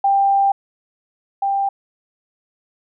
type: tone pair in turn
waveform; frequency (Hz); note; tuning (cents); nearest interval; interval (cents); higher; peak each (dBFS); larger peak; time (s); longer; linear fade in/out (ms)
sine; 791 / 791; G5 / G5; +15 / +15; unison; 0; neither; -12 / -16; first; 0.04-0.52 / 1.42-1.69; first; 5
effects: none